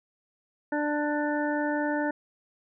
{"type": "harmonic tone", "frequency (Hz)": 295.9, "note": "D4", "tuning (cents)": 13, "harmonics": [1, 2, 3, 5, 6], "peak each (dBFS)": [-28, -31, -33, -35, -36], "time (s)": [0.72, 2.11], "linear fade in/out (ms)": 5, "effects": []}